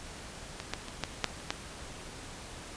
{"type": "clicks", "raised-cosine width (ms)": 0.2, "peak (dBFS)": [-19, -14, -23, -13, -8, -30, -12], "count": 7, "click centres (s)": [0.601, 0.736, 0.884, 1.037, 1.243, 1.402, 1.505], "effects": ["pink hiss -45 dBFS RMS until 2.76 s", "resampled to 22050 Hz"]}